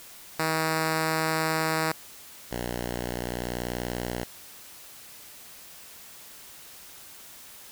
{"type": "tone pair in turn", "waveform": "5% pulse", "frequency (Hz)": [159.4, 60.42], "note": ["D#3", "B1"], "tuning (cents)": [42, -37], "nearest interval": "octave + perfect fourth", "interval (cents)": 1679, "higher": "first", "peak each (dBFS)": [-13, -19], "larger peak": "first", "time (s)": [[0.39, 1.92], [2.51, 4.24]], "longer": "second", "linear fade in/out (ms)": 5, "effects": ["white hiss -47 dBFS RMS until 7.71 s"]}